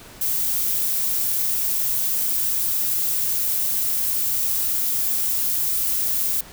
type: noise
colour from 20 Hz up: violet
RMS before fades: -22 dBFS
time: 0.21-6.41 s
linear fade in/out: 5 ms
effects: pink hiss -43 dBFS RMS until 6.52 s